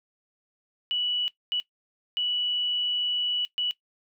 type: tone bursts at uneven times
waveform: sine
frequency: 2949 Hz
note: F#7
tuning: 6 cents flat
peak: -24 dBFS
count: 4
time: 0.91-1.28 / 1.52-1.6 / 2.17-3.45 / 3.58-3.71 s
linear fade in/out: 0 ms
effects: noise-tail reverb RT60 0.1 s tail -17 dB re dry